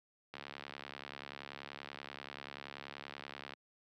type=click train; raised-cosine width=0.3 ms; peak=-28 dBFS; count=226; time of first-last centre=0.34-3.536 s; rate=70.4 Hz; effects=high-pass 150 Hz 12 dB/octave